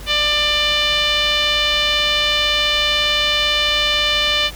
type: tone with low-pass filter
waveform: 5% pulse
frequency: 594 Hz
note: D5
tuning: 20 cents sharp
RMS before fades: -17 dBFS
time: 0.06-4.51 s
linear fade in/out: 50 ms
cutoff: 3300 Hz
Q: 2.8
effects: added 50 Hz sine -32 dBFS peak until 4.55 s + pink hiss -37 dBFS RMS until 4.55 s